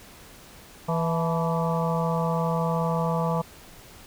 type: harmonic tone with a mistuned harmonic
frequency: 164.81 Hz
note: E3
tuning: in tune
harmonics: 1 / 3 / 4 / 5 / 6 / 7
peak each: -25 / -30 / -31 / -32 / -33 / -33 dBFS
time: 0.88-3.42 s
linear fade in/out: 10 ms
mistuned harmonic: 5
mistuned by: +81 cents
effects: pink hiss -48 dBFS RMS until 4.06 s